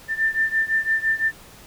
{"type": "beating tone pair", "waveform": "sine", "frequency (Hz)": [1782, 1787.9], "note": ["A6", "A6"], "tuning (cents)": [22, 27], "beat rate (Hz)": 5.9, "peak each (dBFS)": [-21, -23], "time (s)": [0.08, 1.32], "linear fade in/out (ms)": 50, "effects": ["pink hiss -46 dBFS RMS until 1.66 s"]}